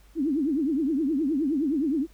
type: tone with vibrato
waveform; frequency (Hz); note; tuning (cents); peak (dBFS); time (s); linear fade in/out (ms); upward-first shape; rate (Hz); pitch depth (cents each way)
sine; 293.7; D4; 0; -22; 0.15-2.07; 50; triangle; 9.6; 270
effects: added 50 Hz sine -52 dBFS peak until 2.13 s + pink hiss -60 dBFS RMS until 2.13 s